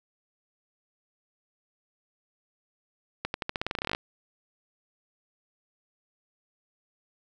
accelerating click train, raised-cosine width 0.3 ms, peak -13 dBFS, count 17, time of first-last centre 3.25-3.949 s, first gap 91 ms, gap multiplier 0.89, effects none

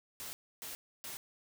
white noise bursts, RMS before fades -44 dBFS, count 3, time 0.2-1.17 s, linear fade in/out 0 ms, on 130 ms, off 290 ms, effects none

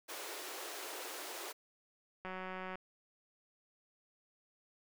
pink high-pass noise, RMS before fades -45 dBFS, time 0.08-1.53 s, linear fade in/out 20 ms, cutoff 330 Hz, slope 48 dB/octave
click train, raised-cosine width 0.5 ms, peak -29 dBFS, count 95, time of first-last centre 2.25-2.755 s, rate 186 Hz
effects none

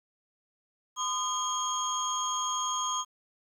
sine tone cluster, 1021 / 1228 / 3232 / 6560 Hz, C6 / D#6 / G#7 / G#8, -43 / -23 / -48 / -22 cents, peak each -32 / -33 / -35 / -33 dBFS, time 0.96-3.05 s, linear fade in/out 50 ms, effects tanh soft clip ceiling -21 dBFS + 10-bit

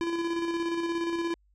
square tone with tremolo, 337.4 Hz, E4, 40 cents sharp, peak -27 dBFS, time 0.01-1.34 s, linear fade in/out 0 ms, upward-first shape square, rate 17 Hz, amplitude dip 35%, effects added 50 Hz sine -62 dBFS peak until 1.54 s + low-pass 5000 Hz 12 dB/octave

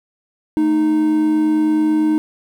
triangle tone pair together, 220 / 309.1 Hz, A3 / D#4, 0 / -11 cents, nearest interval tritone, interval 589 cents, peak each -22 / -11 dBFS, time 0.57-2.18 s, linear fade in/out 0 ms, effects 8-bit

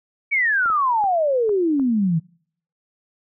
sine exponential sweep, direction down, 2300 to 154.4 Hz, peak -16 dBFS, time 0.31-2.2 s, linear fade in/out 20 ms
clicks, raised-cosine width 1 ms, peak -24 dBFS, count 5, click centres 0.659 / 0.701 / 1.04 / 1.493 / 1.797 s
effects noise-tail reverb RT60 0.6 s tail -26 dB re dry

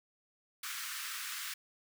pink high-pass noise, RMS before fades -41 dBFS, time 0.63-1.54 s, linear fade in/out 5 ms, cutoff 1200 Hz, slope 48 dB/octave, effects none

